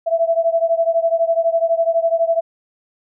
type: beating tone pair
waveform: sine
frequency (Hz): 660 / 672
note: E5 / E5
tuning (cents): +2 / +33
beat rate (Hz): 12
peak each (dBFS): -16 / -18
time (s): 0.06-2.41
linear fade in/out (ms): 20
effects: none